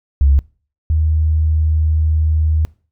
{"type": "tone pair in turn", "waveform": "sine", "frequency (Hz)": [69.3, 78.21], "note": ["C#2", "D#2"], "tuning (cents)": [0, 10], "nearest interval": "major second", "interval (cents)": 210, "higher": "second", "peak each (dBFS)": [-7, -11], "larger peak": "first", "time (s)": [[0.21, 0.39], [0.9, 2.65]], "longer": "second", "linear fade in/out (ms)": 0, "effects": ["noise-tail reverb RT60 0.4 s tail -23 dB re dry", "tanh soft clip ceiling -3 dBFS"]}